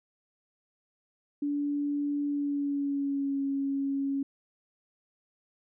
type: tone with pitch glide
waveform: sine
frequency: 288.6 to 275.9 Hz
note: D4 to C#4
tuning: -30 to -8 cents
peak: -27 dBFS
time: 1.42-4.23 s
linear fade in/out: 5 ms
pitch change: -78 cents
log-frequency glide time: 2.26-3.42 s
effects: none